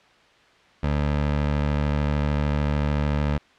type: tone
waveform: 20% pulse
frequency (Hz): 73.42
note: D2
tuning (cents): 0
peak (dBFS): -16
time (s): 0.83-3.38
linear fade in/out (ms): 5
effects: white hiss -55 dBFS RMS until 3.58 s + low-pass 3000 Hz 12 dB/octave

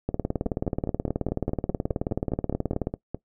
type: two click trains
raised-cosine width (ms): 2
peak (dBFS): -12 / -16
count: 53 / 14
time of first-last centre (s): 0.09-2.871 / 0.46-3.146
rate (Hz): 18.7 / 4.84
effects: noise-tail reverb RT60 0.1 s tail -19 dB re dry

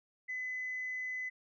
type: tone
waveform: sine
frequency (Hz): 2015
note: B6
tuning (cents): +34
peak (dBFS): -35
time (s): 0.28-1.3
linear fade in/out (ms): 20
effects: tanh soft clip ceiling -31 dBFS

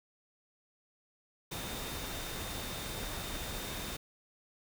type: tone in noise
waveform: sine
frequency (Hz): 3649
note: A#7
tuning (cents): -38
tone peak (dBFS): -48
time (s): 1.51-3.97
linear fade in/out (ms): 10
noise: pink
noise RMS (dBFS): -40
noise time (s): 1.51-3.97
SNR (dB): -11
effects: none

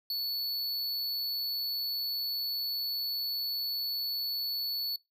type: tone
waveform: square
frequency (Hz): 4435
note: C#8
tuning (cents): 0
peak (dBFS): -31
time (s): 0.1-4.96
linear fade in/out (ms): 2
effects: noise-tail reverb RT60 0.2 s tail -23 dB re dry

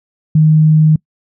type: tone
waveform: sine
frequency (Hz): 155.56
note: D#3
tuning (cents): 0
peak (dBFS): -5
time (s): 0.35-0.96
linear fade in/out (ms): 5
effects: noise-tail reverb RT60 0.1 s tail -25 dB re dry

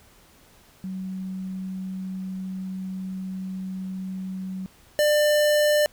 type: tone pair in turn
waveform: sine / square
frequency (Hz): 188.2 / 596.4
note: F#3 / D5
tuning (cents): +30 / +27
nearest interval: octave + minor sixth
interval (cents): 1997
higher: second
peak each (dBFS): -29 / -18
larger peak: second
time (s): 0.84-4.66 / 4.99-5.86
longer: first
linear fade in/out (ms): 0
effects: pink hiss -55 dBFS RMS until 5.92 s

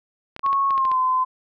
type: clicks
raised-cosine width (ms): 0.3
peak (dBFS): -19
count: 8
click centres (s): 0.364 / 0.394 / 0.463 / 0.53 / 0.707 / 0.779 / 0.852 / 0.916
type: tone with pitch glide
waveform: sine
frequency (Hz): 1100 to 1026.3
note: C#6 to C6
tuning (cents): -14 to -34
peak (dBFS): -17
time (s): 0.43-1.25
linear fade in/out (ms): 20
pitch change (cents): -120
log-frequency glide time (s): 0.69-0.97
effects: none

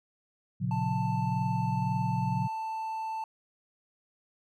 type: chord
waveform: sine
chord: F# major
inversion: first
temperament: equal with one note detuned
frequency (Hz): 116.54 / 138.59 / 180.25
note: A#2 / C#3 / F#3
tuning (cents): 0 / 0 / -45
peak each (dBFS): -32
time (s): 0.6-2.48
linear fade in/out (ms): 20
type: tone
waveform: triangle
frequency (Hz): 885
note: A5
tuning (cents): +10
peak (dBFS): -30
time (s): 0.71-3.24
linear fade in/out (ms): 2
effects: none

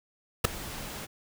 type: noise with ADSR envelope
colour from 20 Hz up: pink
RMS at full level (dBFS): -19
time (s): 0.44-1.07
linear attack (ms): 11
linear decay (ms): 5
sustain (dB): -20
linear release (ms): 28
effects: none

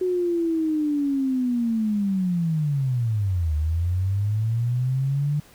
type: linear two-way sweep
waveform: sine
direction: down then up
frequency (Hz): 370 to 74.5 to 149.4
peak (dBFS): -20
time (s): 0.01-5.4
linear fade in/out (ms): 5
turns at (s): 3.55
effects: pink hiss -52 dBFS RMS until 5.54 s

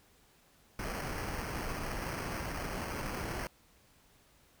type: noise with sample-and-hold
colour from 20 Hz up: pink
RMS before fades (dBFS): -38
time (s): 0.79-3.47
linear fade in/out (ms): 2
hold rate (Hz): 3675
effects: pink hiss -65 dBFS RMS until 4.6 s

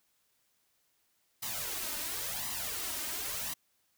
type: noise with flanger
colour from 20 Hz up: white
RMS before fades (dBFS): -37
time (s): 1.42-3.54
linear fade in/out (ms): 10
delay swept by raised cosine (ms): 0.99 to 3.29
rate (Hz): 0.94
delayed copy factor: +0.7
effects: white hiss -74 dBFS RMS until 3.97 s

